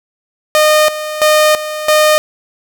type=tone with tremolo; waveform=sawtooth; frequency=612 Hz; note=D#5; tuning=29 cents flat; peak=-3 dBFS; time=0.55-2.18 s; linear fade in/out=0 ms; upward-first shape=square; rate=1.5 Hz; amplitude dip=75%; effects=none